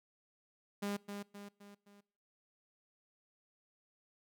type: tone with echo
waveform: sawtooth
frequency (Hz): 202.6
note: G#3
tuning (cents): -43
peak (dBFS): -32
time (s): 0.82-0.97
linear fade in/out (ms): 10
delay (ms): 260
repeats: 4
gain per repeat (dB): -6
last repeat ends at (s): 2.01
effects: noise-tail reverb RT60 0.6 s tail -24 dB re dry